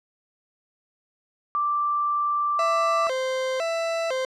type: tone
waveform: sine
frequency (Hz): 1174.7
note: D6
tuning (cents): 0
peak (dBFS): -21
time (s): 1.55-3.07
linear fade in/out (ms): 0
type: tone with vibrato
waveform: 40% pulse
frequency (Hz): 587.3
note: D5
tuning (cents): 0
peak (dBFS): -23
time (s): 2.59-4.25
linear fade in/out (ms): 2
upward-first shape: square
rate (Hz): 0.99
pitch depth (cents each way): 210
effects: low-pass 6000 Hz 12 dB/octave